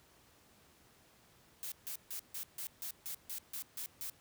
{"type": "noise bursts", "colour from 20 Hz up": "blue", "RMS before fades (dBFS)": -42, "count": 11, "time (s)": [1.63, 4.098], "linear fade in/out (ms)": 0, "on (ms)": 88, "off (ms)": 150, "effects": ["pink hiss -65 dBFS RMS until 4.2 s", "high-pass 60 Hz 12 dB/octave"]}